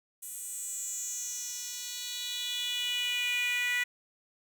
10% pulse tone with high-pass filter sweep, 489.4 Hz, B4, 16 cents flat, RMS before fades -34 dBFS, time 0.22-3.84 s, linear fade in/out 10 ms, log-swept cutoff 9700 to 2000 Hz, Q 4.5, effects none

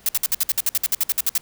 blue noise bursts, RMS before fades -19 dBFS, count 16, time 0.06-1.379 s, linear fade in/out 2 ms, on 29 ms, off 57 ms, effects pink hiss -51 dBFS RMS until 1.41 s

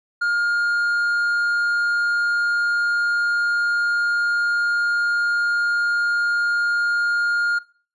sine tone with hard clipping, 1415 Hz, F6, 22 cents sharp, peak -19 dBFS, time 0.21-7.59 s, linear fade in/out 10 ms, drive 3 dB, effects noise-tail reverb RT60 0.4 s tail -20 dB re dry + resampled to 24000 Hz

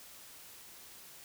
silence, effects white hiss -53 dBFS RMS until 1.24 s

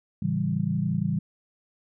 sine chord, A dominant seventh, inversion none, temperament equal, 110 / 138.59 / 164.81 / 196 Hz, A2 / C#3 / E3 / G3, 0 / 0 / 0 / 0 cents, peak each -32 / -30 / -27 / -28 dBFS, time 0.22-1.19 s, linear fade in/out 5 ms, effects none

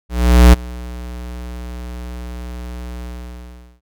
square tone with ADSR envelope, 60.7 Hz, B1, 29 cents flat, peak -3 dBFS, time 0.09-3.81 s, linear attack 440 ms, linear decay 16 ms, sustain -24 dB, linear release 770 ms, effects none

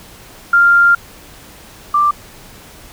sine tone pair in turn, 1395 / 1179.2 Hz, F6 / D6, -2 / +7 cents, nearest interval minor third, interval 291 cents, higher first, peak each -6 / -9 dBFS, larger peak first, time 0.53-0.95 / 1.94-2.11 s, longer first, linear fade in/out 5 ms, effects pink hiss -39 dBFS RMS until 2.92 s

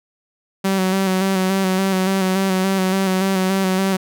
sawtooth tone with vibrato, 190 Hz, F#3, 46 cents sharp, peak -12 dBFS, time 0.64-3.97 s, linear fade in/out 10 ms, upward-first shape square, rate 3.5 Hz, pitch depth 28 cents each way, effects none

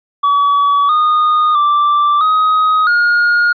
triangle tone with pitch steps, 1139 / 1230 / 1173 / 1259 / 1429 Hz, C#6 / D#6 / D6 / D#6 / F6, +47 / -20 / -2 / +20 / +39 cents, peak -7 dBFS, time 0.23-3.53 s, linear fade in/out 10 ms, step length 660 ms, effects resampled to 11025 Hz

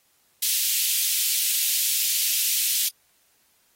white high-pass noise, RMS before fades -23 dBFS, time 0.42-2.89 s, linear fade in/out 10 ms, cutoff 2600 Hz, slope 24 dB/octave, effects white hiss -64 dBFS RMS until 3.75 s + AAC 48 kbps

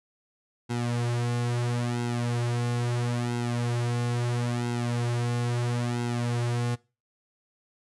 sawtooth tone with flanger, 120.2 Hz, B2, 46 cents flat, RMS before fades -28 dBFS, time 0.69-6.76 s, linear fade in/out 20 ms, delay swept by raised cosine 1.7 to 5.2 ms, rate 0.75 Hz, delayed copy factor -0.85, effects noise-tail reverb RT60 0.3 s tail -22 dB re dry + resampled to 24000 Hz

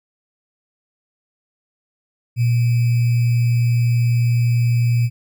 sine tone with sample-and-hold, 119.2 Hz, A#2, 39 cents sharp, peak -13 dBFS, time 2.36-5.1 s, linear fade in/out 50 ms, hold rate 2450 Hz, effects none

